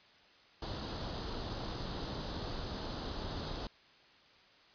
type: noise with comb filter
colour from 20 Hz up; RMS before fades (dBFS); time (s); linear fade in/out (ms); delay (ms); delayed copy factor
pink; -40; 0.62-3.67; 2; 0.22; +0.65
effects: white hiss -62 dBFS RMS until 4.74 s + resampled to 11025 Hz